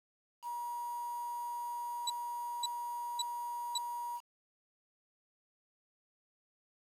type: tone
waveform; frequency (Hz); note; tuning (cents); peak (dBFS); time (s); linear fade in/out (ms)
sine; 956; A#5; +43; -37; 0.42-4.21; 50
type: tone bursts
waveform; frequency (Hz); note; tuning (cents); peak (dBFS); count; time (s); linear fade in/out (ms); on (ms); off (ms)
30% pulse; 3939; B7; -5; -29; 4; 2.07-3.78; 5; 30; 530
effects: resampled to 32000 Hz + 9-bit